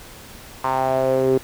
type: tone with band-pass filter sweep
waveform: sawtooth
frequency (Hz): 131.7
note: C3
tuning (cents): +12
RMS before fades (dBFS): -19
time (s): 0.64-1.38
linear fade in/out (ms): 5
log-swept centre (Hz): 1000 to 370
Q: 4.6
effects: pink hiss -41 dBFS RMS until 1.43 s